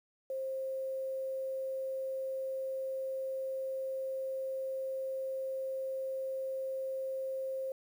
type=tone with quantisation; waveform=sine; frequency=530 Hz; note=C5; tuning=22 cents sharp; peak=-34 dBFS; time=0.3-7.72 s; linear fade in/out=2 ms; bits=10; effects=none